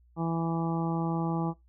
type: harmonic tone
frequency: 165.6 Hz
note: E3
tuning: 8 cents sharp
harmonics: 1 / 2 / 3 / 4 / 5 / 6 / 7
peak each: -29 / -33 / -41 / -41 / -36 / -43 / -41 dBFS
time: 0.16-1.54 s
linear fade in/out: 50 ms
effects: noise-tail reverb RT60 0.2 s tail -22 dB re dry + added 60 Hz sine -58 dBFS peak until 1.68 s